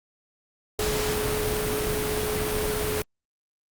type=tone in noise; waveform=sine; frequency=424.9 Hz; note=G#4; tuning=40 cents sharp; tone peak=-27 dBFS; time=0.79-3.02 s; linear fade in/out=2 ms; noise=pink; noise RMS=-28 dBFS; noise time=0.79-3.02 s; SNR=-2 dB; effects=Opus 48 kbps